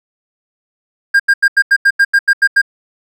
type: tone bursts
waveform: triangle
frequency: 1608 Hz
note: G6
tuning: 44 cents sharp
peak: -4 dBFS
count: 11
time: 1.14-2.617 s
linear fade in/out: 10 ms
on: 57 ms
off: 85 ms
effects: none